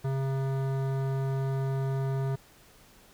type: tone with hard clipping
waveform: sine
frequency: 134.8 Hz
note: C#3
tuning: 48 cents flat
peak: -29 dBFS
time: 0.04-2.36 s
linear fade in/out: 10 ms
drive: 16 dB
effects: pink hiss -57 dBFS RMS until 3.13 s